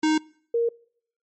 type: tone pair in turn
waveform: square / sine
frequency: 311.1 / 466.9 Hz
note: D#4 / A#4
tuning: 0 / +3 cents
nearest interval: perfect fifth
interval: 703 cents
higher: second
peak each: -19 dBFS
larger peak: neither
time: 0.03-0.18 / 0.54-0.69 s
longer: neither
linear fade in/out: 5 ms
effects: noise-tail reverb RT60 0.6 s tail -25 dB re dry + MP3 32 kbps